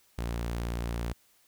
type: tone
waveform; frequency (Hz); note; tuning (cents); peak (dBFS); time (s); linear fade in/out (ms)
sawtooth; 58.27; A#1; 0; -27; 0.18-1.13; 5
effects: white hiss -65 dBFS RMS until 1.47 s